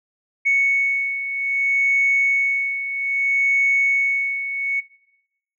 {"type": "beating tone pair", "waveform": "sine", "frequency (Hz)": [2217, 2217.62], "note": ["C#7", "C#7"], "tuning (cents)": [0, 0], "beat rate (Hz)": 0.62, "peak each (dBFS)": [-17, -23], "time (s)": [0.45, 4.81], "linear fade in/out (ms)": 20, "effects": ["noise-tail reverb RT60 0.9 s tail -21 dB re dry", "tanh soft clip ceiling -9 dBFS"]}